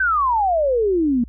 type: exponential sweep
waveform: sine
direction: down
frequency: 1575 to 229.1 Hz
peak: -15 dBFS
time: 0-1.24 s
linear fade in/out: 5 ms
effects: added 60 Hz sine -36 dBFS peak until 1.28 s